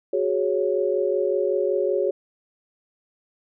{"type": "chord", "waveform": "sine", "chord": "F# suspended second", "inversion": "none", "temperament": "equal", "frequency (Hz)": [370, 415.3, 554.4], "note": ["F#4", "G#4", "C#5"], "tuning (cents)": [0, 0, 0], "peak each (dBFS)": -24, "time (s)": [0.13, 2.11], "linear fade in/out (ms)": 5, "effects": []}